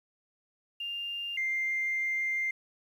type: tone pair in turn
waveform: sine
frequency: 2800 / 2098 Hz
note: F7 / C7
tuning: +4 / +4 cents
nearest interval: perfect fourth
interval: 500 cents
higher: first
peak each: -33 / -27 dBFS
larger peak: second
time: 0.8-1.37 / 1.37-2.51 s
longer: second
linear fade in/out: 5 ms
effects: tanh soft clip ceiling -23 dBFS + 10-bit